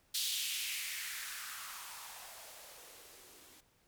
violet noise with band-pass filter sweep, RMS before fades -43 dBFS, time 0.14-3.61 s, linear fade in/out 10 ms, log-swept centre 3800 to 270 Hz, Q 2.6, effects pink hiss -71 dBFS RMS until 3.87 s

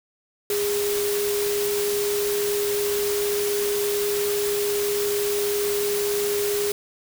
sine tone in noise, 410.2 Hz, G#4, 21 cents flat, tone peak -22 dBFS, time 0.5-6.72 s, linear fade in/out 2 ms, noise white, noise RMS -29 dBFS, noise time 0.5-6.72 s, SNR +4 dB, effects none

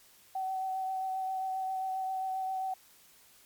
sine tone with vibrato, 759 Hz, F#5, 44 cents sharp, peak -31 dBFS, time 0.35-2.74 s, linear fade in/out 5 ms, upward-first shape triangle, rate 7.5 Hz, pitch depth 19 cents each way, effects white hiss -60 dBFS RMS until 3.45 s + MP3 96 kbps

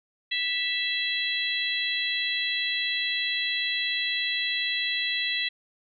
harmonic tone with a mistuned harmonic, 663 Hz, E5, 10 cents sharp, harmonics 3 / 4 / 5 / 6, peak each -30 / -32 / -30 / -31 dBFS, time 0.31-5.49 s, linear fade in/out 10 ms, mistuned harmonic 3, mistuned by -16 cents, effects none

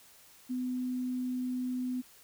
sine tone, 252 Hz, B3, 35 cents sharp, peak -31 dBFS, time 0.49-2.02 s, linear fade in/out 20 ms, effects white hiss -58 dBFS RMS until 2.23 s

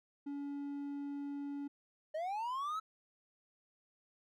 triangle tone, 283.9 Hz, C#4, 41 cents sharp, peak -37 dBFS, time 0.26-1.68 s, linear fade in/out 10 ms
triangle linear sweep, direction up, 601 to 1318.5 Hz, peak -34 dBFS, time 2.14-2.8 s, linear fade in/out 10 ms
effects none

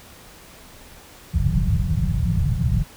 white low-pass noise, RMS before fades -20 dBFS, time 1.33-2.84 s, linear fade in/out 20 ms, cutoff 180 Hz, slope 96 dB/octave, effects pink hiss -45 dBFS RMS until 2.96 s

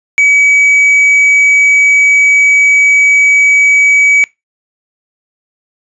triangle tone, 2276 Hz, C#7, 45 cents sharp, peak -3 dBFS, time 0.18-4.24 s, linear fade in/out 0 ms, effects noise-tail reverb RT60 0.2 s tail -23 dB re dry + resampled to 22050 Hz

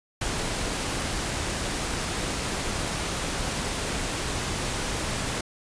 pink noise, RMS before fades -29 dBFS, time 0.21-5.41 s, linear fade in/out 5 ms, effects resampled to 22050 Hz

